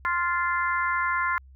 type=harmonic tone with a mistuned harmonic; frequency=349.2 Hz; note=F4; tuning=in tune; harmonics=3 / 4 / 5 / 6; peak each=-26 / -28 / -30 / -32 dBFS; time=0.05-1.38 s; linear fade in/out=0 ms; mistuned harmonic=6; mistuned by=-16 cents; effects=added 66 Hz sine -47 dBFS peak until 1.55 s